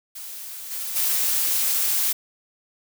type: noise with level steps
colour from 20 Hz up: blue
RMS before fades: -36 / -30 / -22 dBFS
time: 0.15-2.13 s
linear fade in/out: 10 ms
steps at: 0.7 / 0.95 s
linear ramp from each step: 20 ms
effects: none